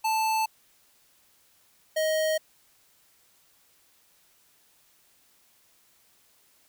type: tone pair in turn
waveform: square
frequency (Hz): 880 / 628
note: A5 / D#5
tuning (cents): 0 / +16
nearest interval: tritone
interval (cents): 584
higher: first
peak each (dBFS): -24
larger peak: neither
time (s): 0.04-0.46 / 1.96-2.38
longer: neither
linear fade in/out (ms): 10
effects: white hiss -63 dBFS RMS until 6.68 s